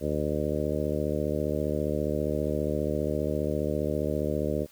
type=harmonic tone; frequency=74.9 Hz; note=D2; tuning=35 cents sharp; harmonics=1 / 2 / 3 / 4 / 5 / 6 / 7 / 8; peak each=-34 / -34 / -34 / -34 / -34 / -34 / -34 / -34 dBFS; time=0-4.67 s; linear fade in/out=50 ms; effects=white hiss -57 dBFS RMS until 4.71 s